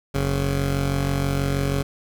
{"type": "tone pair together", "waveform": "15% pulse", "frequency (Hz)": [46.25, 138.59], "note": ["F#1", "C#3"], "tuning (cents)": [0, 0], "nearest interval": "octave + perfect fifth", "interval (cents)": 1900, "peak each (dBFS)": -18, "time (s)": [0.14, 1.83], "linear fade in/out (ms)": 10, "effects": []}